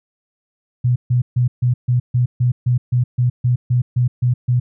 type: tone bursts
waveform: sine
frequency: 123.47 Hz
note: B2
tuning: in tune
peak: -12 dBFS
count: 15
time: 0.84-4.6 s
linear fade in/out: 10 ms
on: 120 ms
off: 140 ms
effects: none